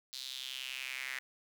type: tone with high-pass filter sweep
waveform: square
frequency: 65.41 Hz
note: C2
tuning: in tune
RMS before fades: -42 dBFS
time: 0.13-1.19 s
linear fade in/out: 0 ms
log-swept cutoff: 4200 to 1900 Hz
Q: 4.2
effects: none